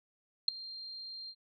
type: tone with ADSR envelope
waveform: sine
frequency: 4186 Hz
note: C8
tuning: in tune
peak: -19 dBFS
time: 0.48-1.35 s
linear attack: 4 ms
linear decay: 6 ms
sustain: -23 dB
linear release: 61 ms
effects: none